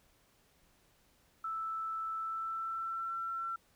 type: tone with pitch glide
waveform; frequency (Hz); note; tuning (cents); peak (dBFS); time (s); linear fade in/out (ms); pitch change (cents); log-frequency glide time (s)
sine; 1318.5 to 1348.5; E6 to E6; 0 to +39; -35; 1.44-3.56; 5; +39; 2.16-3.15
effects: pink hiss -69 dBFS RMS until 3.75 s